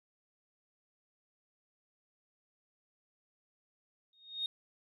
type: tone with exponential growth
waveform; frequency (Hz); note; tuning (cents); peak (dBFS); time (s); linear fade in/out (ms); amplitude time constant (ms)
sine; 3715; A#7; -7; -29; 4.13-4.46; 2; 71
effects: tanh soft clip ceiling -26 dBFS